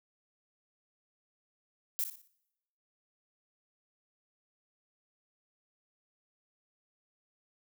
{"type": "noise with echo", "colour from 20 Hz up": "violet", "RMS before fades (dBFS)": -32, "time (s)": [1.99, 2.04], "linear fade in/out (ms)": 0, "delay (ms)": 59, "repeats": 4, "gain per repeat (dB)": -9, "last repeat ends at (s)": 2.276, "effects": ["noise-tail reverb RT60 0.9 s tail -24 dB re dry"]}